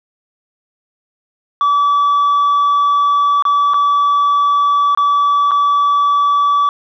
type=tone with dropouts; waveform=sine; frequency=1150 Hz; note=D6; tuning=37 cents flat; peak=-7 dBFS; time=1.61-6.69 s; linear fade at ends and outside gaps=1 ms; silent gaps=3.424-3.452 / 3.736-3.742 / 4.949-4.974 / 5.51-5.516 s; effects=tanh soft clip ceiling -9 dBFS